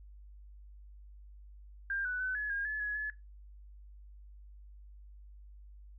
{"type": "tone with pitch steps", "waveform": "sine", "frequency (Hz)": [1595, 1487, 1513, 1700, 1623, 1719, 1684, 1713], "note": ["G6", "F#6", "F#6", "G#6", "G#6", "A6", "G#6", "A6"], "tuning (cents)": [30, 8, 38, 40, -40, -41, 24, -47], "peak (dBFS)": -32, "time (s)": [1.9, 3.1], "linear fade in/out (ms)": 2, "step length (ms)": 150, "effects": ["noise-tail reverb RT60 0.2 s tail -18 dB re dry", "added 50 Hz sine -50 dBFS peak until 5.98 s"]}